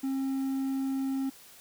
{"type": "tone", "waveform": "triangle", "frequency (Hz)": 268.5, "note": "C4", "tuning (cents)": 45, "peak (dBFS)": -26, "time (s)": [0.03, 1.3], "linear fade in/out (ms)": 10, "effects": ["white hiss -53 dBFS RMS until 1.6 s"]}